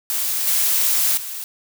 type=noise with level steps; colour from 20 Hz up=blue; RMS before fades=-22 / -18 / -30 dBFS; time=0.1-1.44 s; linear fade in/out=0 ms; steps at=0.47 / 1.17 s; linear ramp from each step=5 ms; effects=none